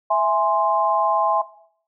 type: chord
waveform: sine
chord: E augmented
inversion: none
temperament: equal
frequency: 659.3 / 830.6 / 1046.5 Hz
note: E5 / G#5 / B#5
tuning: 0 / 0 / 0 cents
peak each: -20 dBFS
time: 0.1-1.42 s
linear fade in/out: 10 ms
effects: noise-tail reverb RT60 0.6 s tail -17 dB re dry